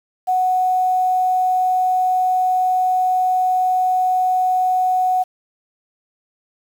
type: tone with quantisation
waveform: sine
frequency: 739 Hz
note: F#5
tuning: 2 cents flat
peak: -14 dBFS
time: 0.27-5.24 s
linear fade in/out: 20 ms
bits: 7
effects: none